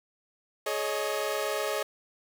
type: chord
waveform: sawtooth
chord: Ab suspended fourth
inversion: none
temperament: equal with one note detuned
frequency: 422.8 / 554.4 / 622.3 Hz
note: Ab4 / Db5 / Eb5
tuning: +31 / 0 / 0 cents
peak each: -29 dBFS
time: 0.66-1.83 s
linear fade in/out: 5 ms
effects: 8-bit